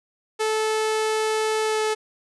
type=tone with pitch glide; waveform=sawtooth; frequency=435.8 to 432.8 Hz; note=A4 to A4; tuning=-17 to -29 cents; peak=-17 dBFS; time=0.39-1.95 s; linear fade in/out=20 ms; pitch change=-12 cents; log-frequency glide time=1.63-1.81 s; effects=resampled to 24000 Hz + 9-bit